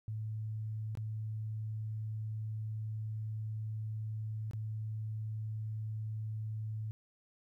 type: tone with dropouts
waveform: sine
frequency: 108.8 Hz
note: A2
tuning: 19 cents flat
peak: -36 dBFS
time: 0.08-6.91 s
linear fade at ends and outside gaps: 0 ms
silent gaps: 0.952-0.973 / 4.511-4.534 s
effects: 13-bit